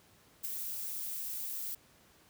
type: noise with ADSR envelope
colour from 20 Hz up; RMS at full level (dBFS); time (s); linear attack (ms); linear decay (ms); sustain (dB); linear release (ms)
violet; -35; 0.43-1.75; 19; 10; -4; 7
effects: pink hiss -63 dBFS RMS until 2.29 s + high-pass 60 Hz 12 dB/octave